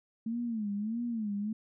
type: tone with vibrato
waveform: sine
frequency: 220 Hz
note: A3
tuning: in tune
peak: -31 dBFS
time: 0.26-1.53 s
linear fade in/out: 5 ms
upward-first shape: sine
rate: 1.6 Hz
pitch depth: 150 cents each way
effects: none